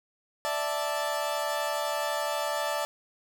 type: chord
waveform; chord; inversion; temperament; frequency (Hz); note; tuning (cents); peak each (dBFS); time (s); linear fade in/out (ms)
30% pulse; D suspended second; none; equal; 587.3 / 659.3 / 880; D5 / E5 / A5; 0 / 0 / 0; -29 / -31 / -30; 0.45-2.85; 0
effects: 10-bit